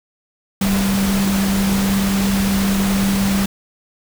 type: tone in noise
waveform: sine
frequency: 196 Hz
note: G3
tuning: in tune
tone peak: -15 dBFS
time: 0.61-3.46 s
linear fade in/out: 5 ms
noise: pink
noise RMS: -23 dBFS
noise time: 0.61-3.46 s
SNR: +5 dB
effects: none